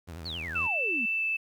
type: tone with vibrato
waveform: sawtooth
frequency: 83 Hz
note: E2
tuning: 12 cents sharp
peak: -35 dBFS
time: 0.07-0.68 s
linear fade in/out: 20 ms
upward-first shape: triangle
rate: 11 Hz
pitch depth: 160 cents each way
type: exponential sweep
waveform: sine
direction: down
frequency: 4624 to 206.9 Hz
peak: -34 dBFS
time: 0.25-1.06 s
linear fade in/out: 10 ms
type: tone with pitch glide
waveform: sine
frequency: 2652 to 2635 Hz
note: E7 to E7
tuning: +10 to -1 cents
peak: -26 dBFS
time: 0.55-1.37 s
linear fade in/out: 10 ms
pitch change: -11 cents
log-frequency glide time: 1.15-1.23 s
effects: 10-bit